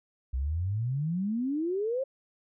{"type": "exponential sweep", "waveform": "sine", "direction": "up", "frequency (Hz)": [61.3, 551], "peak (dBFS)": -27, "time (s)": [0.33, 2.04], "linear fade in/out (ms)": 10, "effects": []}